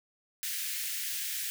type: high-pass noise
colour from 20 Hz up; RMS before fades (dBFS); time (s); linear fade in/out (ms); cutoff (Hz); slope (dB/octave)
white; -35; 0.43-1.5; 0; 1600; 48
effects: none